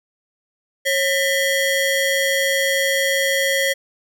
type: ring-modulated tone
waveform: 30% pulse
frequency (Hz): 1267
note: D#6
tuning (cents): +31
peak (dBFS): -11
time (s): 0.85-3.74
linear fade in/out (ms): 20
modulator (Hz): 722
effects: none